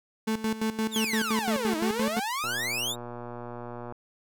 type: tone with tremolo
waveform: 35% pulse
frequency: 220 Hz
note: A3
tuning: in tune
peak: -23 dBFS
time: 0.27-2.2 s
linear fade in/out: 10 ms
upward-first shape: square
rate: 5.8 Hz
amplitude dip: 75%
type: exponential two-way sweep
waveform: sawtooth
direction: down then up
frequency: 3833 to 307.1 to 3833 Hz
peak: -25 dBFS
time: 0.91-2.96 s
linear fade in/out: 50 ms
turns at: 1.77 s
type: click train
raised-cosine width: 1 ms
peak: -25 dBFS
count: 179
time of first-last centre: 2.44-3.923 s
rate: 120 Hz
effects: none